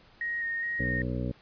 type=tone with vibrato; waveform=sine; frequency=1864.7 Hz; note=A#6; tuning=in tune; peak=-29 dBFS; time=0.21-1.02 s; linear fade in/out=2 ms; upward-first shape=square; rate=2.4 Hz; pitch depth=14 cents each way
type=harmonic tone; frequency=61.4 Hz; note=B1; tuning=9 cents flat; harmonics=1 / 2 / 3 / 4 / 5 / 7 / 8 / 9; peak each=-35 / -33 / -37 / -36 / -39 / -43 / -43 / -42 dBFS; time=0.79-1.32 s; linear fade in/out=10 ms
effects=pink hiss -58 dBFS RMS until 1.41 s + resampled to 11025 Hz